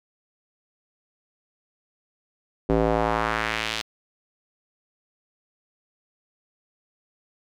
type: tone with band-pass filter sweep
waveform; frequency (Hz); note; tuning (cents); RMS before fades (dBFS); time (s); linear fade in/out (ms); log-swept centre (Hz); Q
square; 55.3; A1; +9; -24; 2.69-3.82; 5; 390 to 3900; 1.4
effects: none